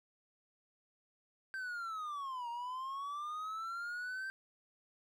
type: linear two-way sweep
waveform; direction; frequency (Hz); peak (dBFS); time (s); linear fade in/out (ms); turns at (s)
triangle; down then up; 1568 to 932.3 to 1568; -37; 1.54-4.3; 0; 2.49
effects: none